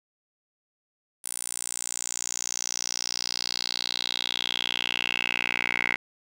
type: tone with band-pass filter sweep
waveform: 10% pulse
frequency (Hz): 60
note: B1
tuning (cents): -49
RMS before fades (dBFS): -30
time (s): 1.24-5.96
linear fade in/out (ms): 5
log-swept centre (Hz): 9800 to 2100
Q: 5.2
effects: none